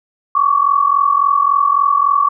sine tone pair together, 1108.7 / 1152.3 Hz, C#6 / D6, 0 / -33 cents, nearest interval minor second, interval 67 cents, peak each -13 dBFS, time 0.35-2.29 s, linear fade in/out 5 ms, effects none

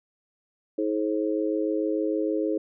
harmonic tone, 106.6 Hz, G#2, 46 cents sharp, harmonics 3 / 4 / 5, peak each -26 / -28 / -30 dBFS, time 0.78-2.58 s, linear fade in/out 5 ms, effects none

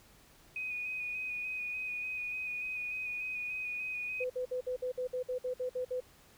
sine tone with vibrato, 2489 Hz, D#7, in tune, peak -35 dBFS, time 0.56-4.24 s, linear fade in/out 2 ms, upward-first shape square, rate 3.4 Hz, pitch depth 17 cents each way
sine tone bursts, 504 Hz, B4, 35 cents sharp, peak -32 dBFS, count 12, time 4.2-6.005 s, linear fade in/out 10 ms, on 100 ms, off 55 ms
effects pink hiss -61 dBFS RMS until 6.37 s

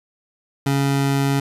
25% pulse tone, 138.59 Hz, C#3, in tune, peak -13 dBFS, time 0.66-1.4 s, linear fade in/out 5 ms, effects resampled to 32000 Hz

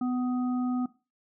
harmonic tone, 250 Hz, B3, 21 cents sharp, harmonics 1 / 3 / 5, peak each -26 / -39 / -41 dBFS, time 0.01-0.86 s, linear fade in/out 5 ms, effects noise-tail reverb RT60 0.3 s tail -18 dB re dry

